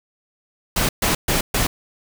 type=noise bursts; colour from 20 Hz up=pink; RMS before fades=-19 dBFS; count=4; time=0.76-1.67 s; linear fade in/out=5 ms; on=130 ms; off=130 ms; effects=none